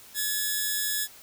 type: tone pair together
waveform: 5% pulse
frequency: 1710 / 3819 Hz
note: A6 / A#7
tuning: -50 / +41 cents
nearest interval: octave + major second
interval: 1391 cents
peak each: -16 / -26 dBFS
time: 0.14-1.08 s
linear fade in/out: 50 ms
effects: white hiss -50 dBFS RMS until 1.22 s